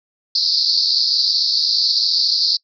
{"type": "band-pass noise", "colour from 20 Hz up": "pink", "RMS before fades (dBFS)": -17, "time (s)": [0.35, 2.57], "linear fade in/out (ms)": 5, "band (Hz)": [4200, 5000], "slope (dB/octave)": 96, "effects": ["noise-tail reverb RT60 0.1 s tail -26 dB re dry"]}